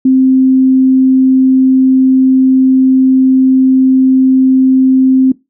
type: tone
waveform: sine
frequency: 261.6 Hz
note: C4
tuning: in tune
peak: -4 dBFS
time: 0.05-5.32 s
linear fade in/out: 5 ms
effects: noise-tail reverb RT60 0.2 s tail -20 dB re dry